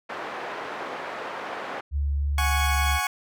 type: band-pass noise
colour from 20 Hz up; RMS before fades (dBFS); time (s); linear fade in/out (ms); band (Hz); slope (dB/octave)
pink; -34; 0.09-1.81; 10; 510 to 1700; 12
type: tone with vibrato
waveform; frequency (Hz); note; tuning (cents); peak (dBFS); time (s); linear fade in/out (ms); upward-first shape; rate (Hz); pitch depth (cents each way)
sine; 71.2; C#2; +47; -22; 1.91-3; 50; sine; 3.3; 9
type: chord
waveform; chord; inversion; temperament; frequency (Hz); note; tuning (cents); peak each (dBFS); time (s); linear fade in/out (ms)
20% pulse; F# suspended second; none; equal with one note detuned; 735.3 / 830.6 / 1108.7; F#5 / G#5 / C#6; -11 / 0 / 0; -25 / -24 / -22; 2.38-3.07; 2
effects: none